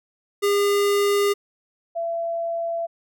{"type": "tone pair in turn", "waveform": ["square", "sine"], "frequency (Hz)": [405.2, 672.7], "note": ["G#4", "E5"], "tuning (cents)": [-43, 35], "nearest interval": "major sixth", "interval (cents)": 878, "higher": "second", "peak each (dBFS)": [-18, -23], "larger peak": "first", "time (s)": [[0.42, 1.34], [1.95, 2.87]], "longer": "neither", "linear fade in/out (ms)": 20, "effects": []}